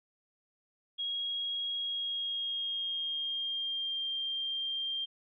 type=tone with pitch glide; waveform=sine; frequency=3291 to 3184 Hz; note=G#7 to G7; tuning=-16 to +26 cents; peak=-32 dBFS; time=0.98-5.06 s; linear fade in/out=20 ms; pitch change=-58 cents; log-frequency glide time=1.77-4.08 s; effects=none